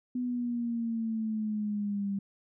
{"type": "exponential sweep", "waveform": "sine", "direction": "down", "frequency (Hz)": [250, 197], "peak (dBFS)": -29, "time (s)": [0.15, 2.19], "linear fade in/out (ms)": 5, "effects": []}